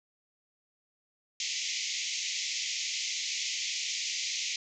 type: band-pass noise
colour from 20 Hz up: white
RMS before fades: -34 dBFS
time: 1.4-4.56 s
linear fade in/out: 2 ms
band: 2000 to 7000 Hz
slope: 96 dB/octave
effects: none